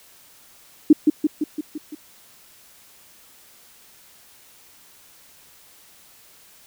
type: tone with echo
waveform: sine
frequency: 303.4 Hz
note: D#4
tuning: 44 cents flat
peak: -6 dBFS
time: 0.9-0.93 s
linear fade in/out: 5 ms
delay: 170 ms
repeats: 6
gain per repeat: -4 dB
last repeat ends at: 1.95 s
effects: white hiss -51 dBFS RMS until 6.66 s